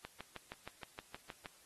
click train, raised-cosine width 0.3 ms, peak -29 dBFS, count 10, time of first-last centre 0.05-1.458 s, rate 6.39 Hz, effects white hiss -64 dBFS RMS until 1.65 s + AAC 32 kbps

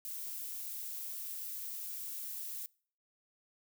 violet noise, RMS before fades -42 dBFS, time 0.05-2.66 s, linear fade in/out 0 ms, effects noise-tail reverb RT60 0.5 s tail -25 dB re dry

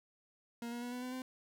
40% pulse tone with pitch steps, 235 / 239.2 / 243.6 / 248 / 252.4 / 257 Hz, A#3 / A#3 / B3 / B3 / B3 / C4, +14 / +45 / -24 / +7 / +38 / -31 cents, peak -39 dBFS, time 0.62-1.22 s, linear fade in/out 2 ms, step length 100 ms, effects none

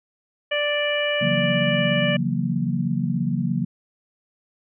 harmonic tone, 587.3 Hz, D5, in tune, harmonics 1 / 2 / 3 / 4 / 5, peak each -23 / -35 / -27 / -28 / -27 dBFS, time 0.51-2.17 s, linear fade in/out 10 ms
sine chord, F# dominant seventh, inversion second, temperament equal with one note detuned, 138.59 / 168.08 / 185 / 233.1 Hz, C#3 / E3 / F#3 / A#3, 0 / +34 / 0 / 0 cents, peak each -26 dBFS, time 1.21-3.65 s, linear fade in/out 10 ms
effects none

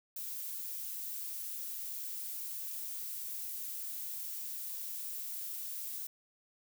violet noise, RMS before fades -41 dBFS, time 0.16-6.07 s, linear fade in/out 5 ms, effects none

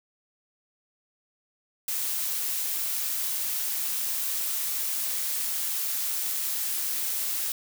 blue noise with amplitude modulation, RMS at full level -28 dBFS, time 1.88-7.52 s, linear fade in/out 2 ms, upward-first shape sine, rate 140 Hz, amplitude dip 25%, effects none

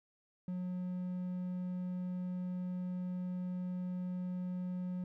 triangle tone, 181.1 Hz, F#3, 37 cents flat, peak -34 dBFS, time 0.48-5.04 s, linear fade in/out 2 ms, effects none

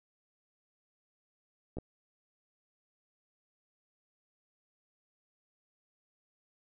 clicks, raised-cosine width 2 ms, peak -26 dBFS, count 2, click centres 1.77 / 1.785 s, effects none

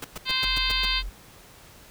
pink noise bursts, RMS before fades -34 dBFS, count 7, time 0.02-0.855 s, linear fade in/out 5 ms, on 25 ms, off 110 ms
harmonic tone, 520 Hz, C5, 11 cents flat, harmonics 2 / 3 / 4 / 5 / 6 / 7 / 8 / 9, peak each -34 / -35 / -32 / -31 / -30 / -29 / -31 / -31 dBFS, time 0.25-1.03 s, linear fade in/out 50 ms
sine tone, 43.65 Hz, F1, in tune, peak -30 dBFS, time 0.44-1.1 s, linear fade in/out 10 ms
effects pink hiss -50 dBFS RMS until 1.9 s

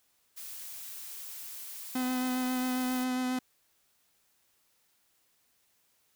blue noise, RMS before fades -43 dBFS, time 0.36-3.05 s, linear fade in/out 20 ms
45% pulse tone with vibrato, 253.8 Hz, B3, 47 cents sharp, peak -29 dBFS, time 1.95-3.39 s, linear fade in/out 5 ms, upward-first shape sine, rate 7.4 Hz, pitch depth 14 cents each way
effects white hiss -71 dBFS RMS until 6.15 s

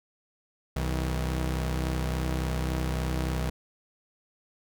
sawtooth tone pair together, 63.55 / 160 Hz, C2 / D#3, -50 / +49 cents, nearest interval octave + major third, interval 1599 cents, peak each -24 / -29 dBFS, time 0.76-3.5 s, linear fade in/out 5 ms, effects none

